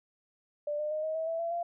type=tone with pitch steps; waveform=sine; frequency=590 / 603.1 / 616.5 / 630.2 / 644.1 / 658.4 / 673.1 / 688 Hz; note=D5 / D5 / D#5 / D#5 / E5 / E5 / E5 / F5; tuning=+8 / +46 / -16 / +22 / -40 / -2 / +36 / -26 cents; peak=-30 dBFS; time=0.67-1.63 s; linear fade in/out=5 ms; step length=120 ms; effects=none